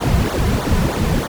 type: noise with flanger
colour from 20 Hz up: brown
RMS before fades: -17 dBFS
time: 0-1.28 s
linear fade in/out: 20 ms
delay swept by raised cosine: 0.37 to 3.67 ms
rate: 3.2 Hz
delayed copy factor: -1
effects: none